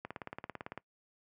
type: click train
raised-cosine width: 0.5 ms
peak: -25 dBFS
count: 14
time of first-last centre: 0.05-0.776 s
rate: 17.9 Hz
effects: noise-tail reverb RT60 0.1 s tail -22 dB re dry + high-pass 100 Hz 12 dB/octave